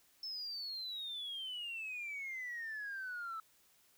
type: exponential sweep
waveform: sine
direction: down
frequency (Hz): 5310 to 1303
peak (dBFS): -39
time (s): 0.23-3.4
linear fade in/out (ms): 2
effects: tanh soft clip ceiling -37 dBFS + white hiss -69 dBFS RMS until 3.97 s